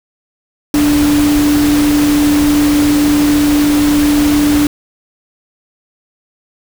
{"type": "tone in noise", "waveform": "sine", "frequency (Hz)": 293.7, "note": "D4", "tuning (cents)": 0, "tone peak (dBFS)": -8, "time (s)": [0.74, 4.67], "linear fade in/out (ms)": 2, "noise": "pink", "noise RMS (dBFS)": -19, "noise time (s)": [0.74, 4.67], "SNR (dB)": 8, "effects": []}